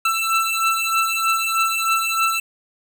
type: beating tone pair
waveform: 25% pulse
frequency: 1330 / 1333.2 Hz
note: E6 / E6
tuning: +15 / +19 cents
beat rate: 3.2 Hz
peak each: -17 dBFS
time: 0.05-2.4 s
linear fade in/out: 5 ms
effects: none